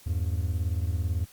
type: beating tone pair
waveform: triangle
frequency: 81 / 99 Hz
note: E2 / G2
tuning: -30 / +18 cents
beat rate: 18 Hz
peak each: -25 / -28 dBFS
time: 0.06-1.25 s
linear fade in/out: 10 ms
effects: white hiss -54 dBFS RMS until 1.32 s + Opus 48 kbps